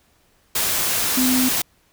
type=tone in noise; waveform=sine; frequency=255.6 Hz; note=C4; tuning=40 cents flat; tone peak=-17 dBFS; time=1.17-1.49 s; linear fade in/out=5 ms; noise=white; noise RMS=-21 dBFS; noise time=0.55-1.62 s; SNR=+1 dB; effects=pink hiss -60 dBFS RMS until 1.92 s